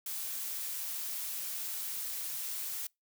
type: noise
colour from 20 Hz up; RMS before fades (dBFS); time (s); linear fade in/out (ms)
blue; -38; 0.06-2.87; 5
effects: noise-tail reverb RT60 0.2 s tail -26 dB re dry